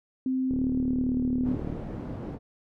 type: tone with pitch glide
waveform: sine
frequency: 260 to 252.3 Hz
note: C4 to B3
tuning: -11 to +37 cents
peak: -24 dBFS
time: 0.26-1.55 s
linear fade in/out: 2 ms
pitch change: -52 cents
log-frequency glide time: 0.5-1.16 s
type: click train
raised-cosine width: 3 ms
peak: -21 dBFS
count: 47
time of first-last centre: 0.51-1.727 s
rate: 37.8 Hz
type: low-pass noise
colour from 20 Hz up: white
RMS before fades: -36 dBFS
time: 1.43-2.39 s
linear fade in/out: 50 ms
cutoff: 310 Hz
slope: 12 dB/octave
effects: none